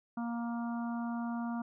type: harmonic tone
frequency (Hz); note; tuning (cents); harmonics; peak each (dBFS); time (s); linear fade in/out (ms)
234.8; A#3; +13; 1 / 3 / 4 / 5 / 6; -34 / -44 / -46 / -48 / -50; 0.17-1.62; 5
effects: none